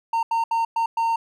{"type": "tone bursts at uneven times", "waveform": "triangle", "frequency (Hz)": 915, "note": "A#5", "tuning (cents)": -32, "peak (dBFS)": -17, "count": 5, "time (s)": [[0.13, 0.23], [0.31, 0.44], [0.51, 0.65], [0.76, 0.86], [0.97, 1.16]], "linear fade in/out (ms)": 5, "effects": []}